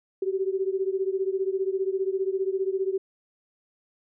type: beating tone pair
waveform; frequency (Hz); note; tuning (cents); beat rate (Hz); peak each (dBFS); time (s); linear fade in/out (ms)
sine; 378.3 / 393.3; F#4 / G4; +38 / +6; 15; -26 / -28; 0.22-2.98; 5
effects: none